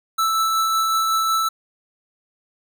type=tone with tremolo; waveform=square; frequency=1318.5 Hz; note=E6; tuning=in tune; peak=-17 dBFS; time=0.18-1.49 s; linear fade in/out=10 ms; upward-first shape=triangle; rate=5.4 Hz; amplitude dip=25%; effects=none